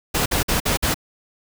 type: noise bursts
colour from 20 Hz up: pink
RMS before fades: -20 dBFS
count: 5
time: 0.14-0.944 s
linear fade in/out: 10 ms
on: 120 ms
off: 51 ms
effects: none